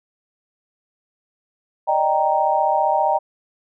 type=chord; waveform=sine; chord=Eb major seventh; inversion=third; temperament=equal; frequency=587.3 / 622.3 / 784 / 932.3 Hz; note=D5 / Eb5 / G5 / Bb5; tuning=0 / 0 / 0 / 0 cents; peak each=-25 / -22 / -19 / -20 dBFS; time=1.87-3.19 s; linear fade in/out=20 ms; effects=none